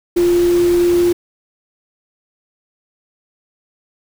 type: tone in noise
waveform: sine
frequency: 349.2 Hz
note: F4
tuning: in tune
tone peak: -10 dBFS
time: 0.16-1.13 s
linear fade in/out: 10 ms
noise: pink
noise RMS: -28 dBFS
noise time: 0.16-1.13 s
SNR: +15 dB
effects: none